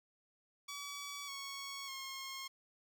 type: tone with pitch steps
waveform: 10% pulse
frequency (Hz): 1141 / 1107.9 / 1075.7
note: C#6 / C#6 / C6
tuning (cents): +50 / -1 / +48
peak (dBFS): -35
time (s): 0.68-2.48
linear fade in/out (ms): 10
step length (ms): 600
effects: none